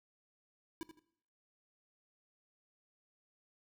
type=tone with echo; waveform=square; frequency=326.9 Hz; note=E4; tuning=14 cents flat; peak=-40 dBFS; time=0.81-0.83 s; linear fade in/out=0 ms; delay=81 ms; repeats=2; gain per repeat=-11 dB; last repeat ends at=0.992 s; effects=noise-tail reverb RT60 0.7 s tail -19 dB re dry